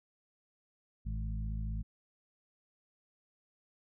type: harmonic tone with a mistuned harmonic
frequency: 53.3 Hz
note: G#1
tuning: 46 cents sharp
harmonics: 1 / 2 / 3 / 4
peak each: -35 / -41 / -45 / -47 dBFS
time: 1.05-1.83 s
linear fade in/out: 20 ms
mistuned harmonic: 2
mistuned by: +32 cents
effects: none